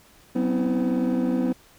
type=tone cluster; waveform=triangle; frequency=186.9 / 249.9 / 269 / 325.5 / 509 Hz; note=F#3 / B3 / C4 / E4 / C5; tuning=+18 / +21 / +48 / -22 / -48 cents; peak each=-26 / -20 / -27 / -26 / -29 dBFS; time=0.35-1.53 s; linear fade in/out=10 ms; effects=tanh soft clip ceiling -14 dBFS + pink hiss -54 dBFS RMS until 1.78 s